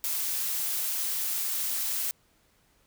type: noise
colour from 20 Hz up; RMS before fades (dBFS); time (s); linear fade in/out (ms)
blue; -30; 0.04-2.11; 0
effects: pink hiss -66 dBFS RMS until 2.86 s